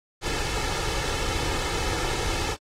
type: noise with comb filter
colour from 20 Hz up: pink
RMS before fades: -27 dBFS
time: 0.21-2.57 s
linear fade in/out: 50 ms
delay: 2.3 ms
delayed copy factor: +0.65
effects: low-pass 7000 Hz 12 dB/octave + AAC 48 kbps